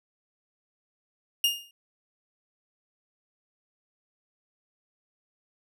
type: tone with exponential decay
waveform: 40% pulse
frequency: 2835 Hz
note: F7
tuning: 25 cents sharp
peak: -17 dBFS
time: 1.44-1.71 s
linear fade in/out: 2 ms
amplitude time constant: 58 ms
effects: none